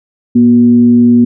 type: tone with frequency modulation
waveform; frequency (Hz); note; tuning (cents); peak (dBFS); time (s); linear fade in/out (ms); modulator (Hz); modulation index
sine; 240; B3; -49; -3; 0.35-1.25; 10; 131; 0.3
effects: none